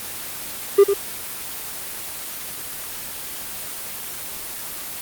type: tone with echo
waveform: triangle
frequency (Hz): 399.5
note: G4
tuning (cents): +33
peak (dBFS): -5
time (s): 0.78-0.84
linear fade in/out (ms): 10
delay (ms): 100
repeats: 1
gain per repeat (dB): -8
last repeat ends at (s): 0.94
effects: white hiss -31 dBFS RMS until 5.01 s + Opus 24 kbps